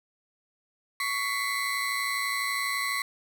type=tone cluster; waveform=35% pulse; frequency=1119 / 1992 / 2104 Hz; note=C#6 / B6 / C7; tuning=+16 / +14 / +9 cents; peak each=-30 / -29 / -32 dBFS; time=1-3.02 s; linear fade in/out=2 ms; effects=none